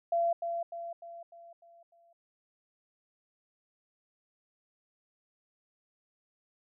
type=tone with echo; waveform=sine; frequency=681 Hz; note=F5; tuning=44 cents flat; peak=-25 dBFS; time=0.12-0.33 s; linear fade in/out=5 ms; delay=300 ms; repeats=6; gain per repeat=-6 dB; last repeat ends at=2.13 s; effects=none